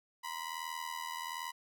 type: ring-modulated tone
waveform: sawtooth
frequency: 987.8 Hz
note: B5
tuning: in tune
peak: -32 dBFS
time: 0.23-1.52 s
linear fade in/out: 20 ms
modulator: 40.6 Hz
effects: none